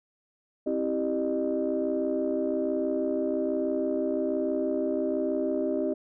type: tone cluster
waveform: sine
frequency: 265.1 / 326.3 / 392.4 / 607 Hz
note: C4 / E4 / G4 / D#5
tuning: +23 / -18 / +2 / -43 cents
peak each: -30 dBFS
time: 0.66-5.94 s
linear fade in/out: 10 ms
effects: tanh soft clip ceiling -17 dBFS